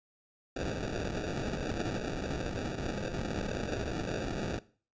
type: noise with sample-and-hold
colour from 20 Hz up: blue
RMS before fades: -35 dBFS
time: 0.56-4.59 s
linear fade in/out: 5 ms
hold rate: 1050 Hz
effects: noise-tail reverb RT60 0.4 s tail -18 dB re dry + resampled to 16000 Hz